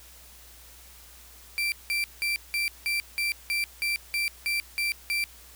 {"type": "tone bursts", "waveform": "35% pulse", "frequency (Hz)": 2349, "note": "D7", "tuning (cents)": 0, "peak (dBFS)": -23, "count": 12, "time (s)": [1.58, 5.24], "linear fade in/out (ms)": 0, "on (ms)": 140, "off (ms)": 180, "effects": ["added 60 Hz sine -53 dBFS peak until 5.55 s", "white hiss -51 dBFS RMS until 5.55 s"]}